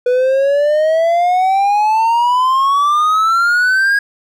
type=exponential sweep; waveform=triangle; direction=up; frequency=490 to 1650 Hz; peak=-8 dBFS; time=0.06-3.99 s; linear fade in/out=5 ms; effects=none